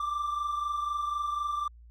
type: tone pair together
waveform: triangle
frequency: 1176 / 1200 Hz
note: D6 / D6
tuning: +2 / +37 cents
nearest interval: unison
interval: 35 cents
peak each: -27 / -34 dBFS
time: 0-1.68 s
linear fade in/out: 5 ms
effects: tanh soft clip ceiling -22 dBFS + added 58 Hz sine -49 dBFS peak until 1.9 s